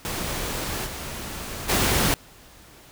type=noise with level steps; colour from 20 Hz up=pink; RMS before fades=-29 / -34 / -21 dBFS; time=0.05-2.14 s; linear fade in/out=0 ms; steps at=0.85 / 1.68 s; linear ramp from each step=20 ms; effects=pink hiss -49 dBFS RMS until 2.91 s